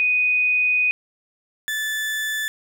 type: tone pair in turn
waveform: sine / 35% pulse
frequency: 2489 / 1745.8 Hz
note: D#7 / A6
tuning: 0 / -14 cents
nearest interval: tritone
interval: 614 cents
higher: first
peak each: -16 / -21 dBFS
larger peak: first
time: 0-0.91 / 1.68-2.48 s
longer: first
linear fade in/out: 0 ms
effects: none